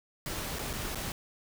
pink noise with dropouts, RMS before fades -36 dBFS, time 0.26-1.12 s, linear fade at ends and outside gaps 1 ms, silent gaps 0.587-0.591 / 0.731-0.735 / 0.948-0.955 s, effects none

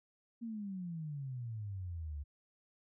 sine exponential sweep, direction down, 237.1 to 69.9 Hz, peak -39 dBFS, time 0.41-2.24 s, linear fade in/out 20 ms, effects none

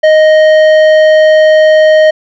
triangle tone with tanh clipping, 622.3 Hz, D#5, in tune, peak -4 dBFS, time 0.03-2.11 s, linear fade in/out 10 ms, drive 15 dB, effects none

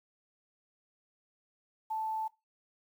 sine tone with quantisation, 878 Hz, A5, 4 cents flat, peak -32 dBFS, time 1.9-2.28 s, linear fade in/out 10 ms, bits 10, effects noise-tail reverb RT60 0.2 s tail -18 dB re dry

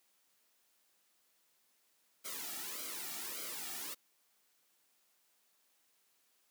white noise with flanger, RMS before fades -43 dBFS, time 2.24-3.95 s, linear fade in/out 20 ms, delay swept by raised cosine 1.1 to 1.98 ms, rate 1.7 Hz, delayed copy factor -0.85, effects white hiss -74 dBFS RMS until 6.5 s + high-pass 200 Hz 12 dB/octave

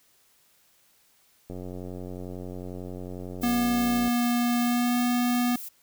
click train, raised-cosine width 2 ms, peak -25 dBFS, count 236, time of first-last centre 1.5-4.08 s, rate 91.1 Hz
violet noise with tremolo, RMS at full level -37 dBFS, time 3.41-5.69 s, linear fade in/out 10 ms, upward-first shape triangle, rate 2.7 Hz, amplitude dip 30%
square tone with pitch glide, 240.8 to 244.3 Hz, B3 to B3, -44 to -19 cents, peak -23 dBFS, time 3.43-5.56 s, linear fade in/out 5 ms, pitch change +25 cents, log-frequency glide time 4.61-4.96 s
effects white hiss -63 dBFS RMS until 5.82 s

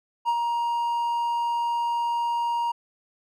triangle tone with ADSR envelope, 942 Hz, A#5, 18 cents sharp, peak -17 dBFS, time 0.25-2.72 s, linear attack 37 ms, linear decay 52 ms, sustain -4 dB, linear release 10 ms, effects none

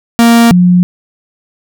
45% pulse / sine tone pair in turn, 233.1 / 178.78 Hz, A#3 / F3, 0 / +41 cents, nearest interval perfect fourth, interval 459 cents, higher first, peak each -3 dBFS, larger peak neither, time 0.19-0.51 / 0.51-0.83 s, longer neither, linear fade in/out 0 ms, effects none

